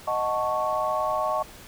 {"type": "chord", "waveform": "sine", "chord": "D# half-diminished seventh", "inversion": "none", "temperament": "equal", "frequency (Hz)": [622.3, 740, 880, 1108.7], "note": ["D#5", "F#5", "A5", "C#6"], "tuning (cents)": [0, 0, 0, 0], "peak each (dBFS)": [-27, -31, -31, -27], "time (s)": [0.07, 1.43], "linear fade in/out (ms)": 10, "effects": ["pink hiss -46 dBFS RMS until 1.67 s"]}